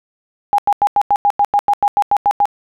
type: tone bursts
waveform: sine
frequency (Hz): 816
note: G#5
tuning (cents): -31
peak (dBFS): -9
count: 14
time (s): 0.53-2.455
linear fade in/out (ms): 0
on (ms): 53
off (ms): 91
effects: none